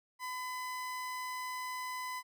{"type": "tone", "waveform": "30% pulse", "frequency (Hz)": 1008, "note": "B5", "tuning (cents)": 35, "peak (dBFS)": -35, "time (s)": [0.19, 2.23], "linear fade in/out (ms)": 50, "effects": []}